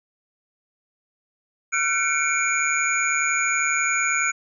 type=tone cluster; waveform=sine; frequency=1363 / 1513 / 2221 / 2373 / 6790 Hz; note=F6 / F#6 / C#7 / D7 / G#8; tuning=-43 / +38 / +3 / +17 / +37 cents; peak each=-26 dBFS; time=1.72-4.32 s; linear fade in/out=20 ms; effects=none